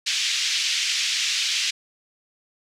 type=band-pass noise; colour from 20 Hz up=pink; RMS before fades=-24 dBFS; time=0.06-1.71 s; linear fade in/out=10 ms; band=2400 to 6300 Hz; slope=24 dB/octave; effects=none